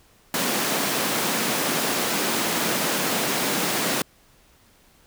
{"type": "high-pass noise", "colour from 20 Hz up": "pink", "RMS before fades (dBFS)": -24, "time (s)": [0.34, 4.02], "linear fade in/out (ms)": 2, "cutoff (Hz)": 180, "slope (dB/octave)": 24, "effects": ["pink hiss -57 dBFS RMS until 5.06 s"]}